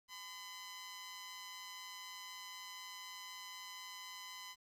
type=tone with amplitude modulation; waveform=10% pulse; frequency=1013 Hz; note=B5; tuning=44 cents sharp; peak=-37 dBFS; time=0.08-4.56 s; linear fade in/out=50 ms; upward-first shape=sine; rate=185 Hz; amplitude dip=50%; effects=resampled to 32000 Hz + 12-bit